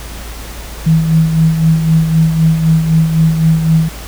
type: tone with tremolo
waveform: sine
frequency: 161 Hz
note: E3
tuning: 41 cents flat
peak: -5 dBFS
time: 0.86-3.89 s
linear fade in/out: 10 ms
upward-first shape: sine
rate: 3.9 Hz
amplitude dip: 55%
effects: added 55 Hz sine -26 dBFS peak until 4.07 s + pink hiss -30 dBFS RMS until 4.07 s